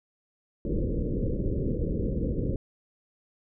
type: low-pass noise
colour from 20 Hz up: pink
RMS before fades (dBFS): -28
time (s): 0.65-2.56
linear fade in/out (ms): 2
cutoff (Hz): 540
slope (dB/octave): 96
effects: none